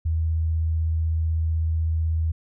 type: tone with vibrato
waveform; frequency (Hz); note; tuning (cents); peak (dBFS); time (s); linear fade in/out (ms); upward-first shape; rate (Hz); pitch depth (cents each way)
sine; 80.6; E2; -38; -20; 0.05-2.32; 10; triangle; 16; 13
effects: none